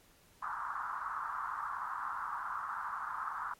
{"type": "band-pass noise", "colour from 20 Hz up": "pink", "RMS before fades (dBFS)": -39, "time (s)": [0.42, 3.54], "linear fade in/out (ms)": 5, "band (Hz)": [970, 1400], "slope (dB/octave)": 48, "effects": ["pink hiss -64 dBFS RMS until 3.59 s", "MP3 64 kbps"]}